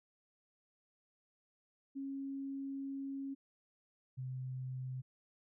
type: tone pair in turn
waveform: sine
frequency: 273.6 / 129.12 Hz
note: C#4 / C3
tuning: -23 / -23 cents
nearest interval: octave + minor second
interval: 1300 cents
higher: first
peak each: -39 / -39 dBFS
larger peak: neither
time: 1.95-3.35 / 4.17-5.02 s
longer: first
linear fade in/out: 20 ms
effects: none